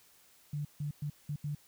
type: tone bursts at uneven times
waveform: sine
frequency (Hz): 146.83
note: D3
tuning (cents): 0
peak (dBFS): -33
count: 5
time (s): 0.53-0.65 / 0.8-0.91 / 1.02-1.1 / 1.29-1.36 / 1.44-1.55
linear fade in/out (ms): 5
effects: white hiss -63 dBFS RMS until 1.67 s